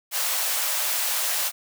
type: high-pass noise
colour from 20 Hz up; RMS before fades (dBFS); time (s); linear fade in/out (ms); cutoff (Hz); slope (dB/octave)
white; -25; 0.11-1.52; 50; 520; 48
effects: none